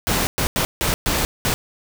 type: noise bursts at uneven times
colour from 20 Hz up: pink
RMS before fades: -20 dBFS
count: 6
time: 0.07-0.27 / 0.38-0.47 / 0.56-0.65 / 0.81-0.94 / 1.06-1.25 / 1.45-1.54 s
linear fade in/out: 0 ms
effects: none